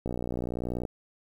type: click train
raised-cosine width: 2 ms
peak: -19 dBFS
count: 49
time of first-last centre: 0.06-0.852 s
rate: 60.6 Hz
effects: 9-bit